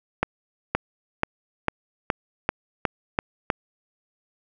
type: accelerating click train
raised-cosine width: 0.5 ms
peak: -5 dBFS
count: 9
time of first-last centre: 0.23-3.502 s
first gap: 520 ms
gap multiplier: 0.93
effects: none